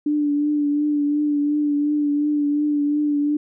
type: tone with vibrato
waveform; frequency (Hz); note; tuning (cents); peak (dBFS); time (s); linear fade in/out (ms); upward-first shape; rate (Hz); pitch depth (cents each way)
sine; 293.7; D4; 0; -17; 0.06-3.37; 5; triangle; 2.8; 33
effects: none